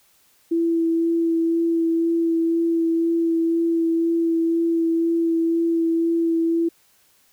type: tone with vibrato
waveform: sine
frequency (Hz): 332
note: E4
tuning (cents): +12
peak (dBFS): -17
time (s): 0.51-6.69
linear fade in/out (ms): 10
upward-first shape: sine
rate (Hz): 2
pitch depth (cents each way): 13
effects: white hiss -59 dBFS RMS until 7.32 s